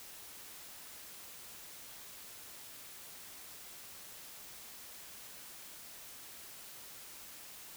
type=silence; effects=white hiss -51 dBFS RMS until 7.76 s